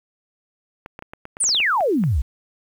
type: clicks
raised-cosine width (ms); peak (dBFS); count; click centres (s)
0.5; -20; 12; 0.861 / 0.991 / 1.024 / 1.135 / 1.254 / 1.369 / 1.44 / 1.491 / 1.547 / 1.602 / 1.807 / 2.038
type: exponential sweep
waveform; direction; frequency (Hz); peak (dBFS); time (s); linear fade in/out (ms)
sine; down; 9956 to 54.8; -16; 1.4-2.22; 10
effects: 8-bit